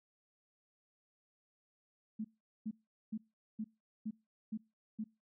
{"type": "tone bursts", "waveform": "sine", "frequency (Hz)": 217.7, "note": "A3", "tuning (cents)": -18, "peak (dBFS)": -36, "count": 7, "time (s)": [2.19, 5.042], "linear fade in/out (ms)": 10, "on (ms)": 56, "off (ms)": 410, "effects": ["noise-tail reverb RT60 0.3 s tail -25 dB re dry"]}